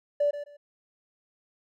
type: tone with echo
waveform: triangle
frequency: 581 Hz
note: D5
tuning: 19 cents flat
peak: -17 dBFS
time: 0.2-0.31 s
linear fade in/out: 10 ms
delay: 130 ms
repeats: 2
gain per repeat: -14 dB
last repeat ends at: 0.57 s
effects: tanh soft clip ceiling -19 dBFS